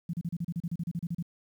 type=tone bursts; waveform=sine; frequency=169.9 Hz; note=F3; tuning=47 cents flat; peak=-29 dBFS; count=15; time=0.09-1.226 s; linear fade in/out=5 ms; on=44 ms; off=34 ms; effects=10-bit